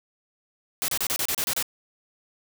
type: noise bursts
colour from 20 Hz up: white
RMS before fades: -26 dBFS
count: 9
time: 0.82-1.626 s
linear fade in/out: 0 ms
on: 62 ms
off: 31 ms
effects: none